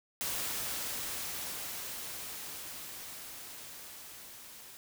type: noise with level ramp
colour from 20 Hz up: white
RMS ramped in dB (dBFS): -35 to -51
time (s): 0.21-4.77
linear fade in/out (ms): 0
effects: none